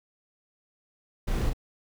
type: noise with echo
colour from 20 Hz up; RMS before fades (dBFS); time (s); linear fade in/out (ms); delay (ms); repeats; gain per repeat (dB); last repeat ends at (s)
brown; -28; 1.27-1.5; 10; 34; 1; -3; 1.534
effects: none